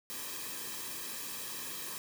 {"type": "noise with comb filter", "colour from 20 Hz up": "white", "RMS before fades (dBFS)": -41, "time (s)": [0.1, 1.98], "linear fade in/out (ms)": 0, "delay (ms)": 1.4, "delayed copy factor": -0.7, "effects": []}